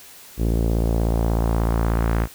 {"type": "tone with low-pass filter sweep", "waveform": "sawtooth", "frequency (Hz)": 56.5, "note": "A1", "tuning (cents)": 47, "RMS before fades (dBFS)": -20, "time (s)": [0.37, 2.28], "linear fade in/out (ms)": 50, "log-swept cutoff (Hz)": [380, 1800], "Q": 1.3, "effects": ["white hiss -44 dBFS RMS until 2.34 s"]}